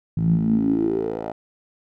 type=tone with band-pass filter sweep; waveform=10% pulse; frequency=55 Hz; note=A1; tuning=in tune; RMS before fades=-21 dBFS; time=0.17-1.32 s; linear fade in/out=5 ms; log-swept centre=140 to 620 Hz; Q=8.3; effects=none